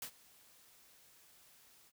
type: noise with ADSR envelope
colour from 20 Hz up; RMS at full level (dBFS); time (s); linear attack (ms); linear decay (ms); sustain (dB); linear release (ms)
white; -42; 0.02-1.92; 3; 80; -22; 47
effects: none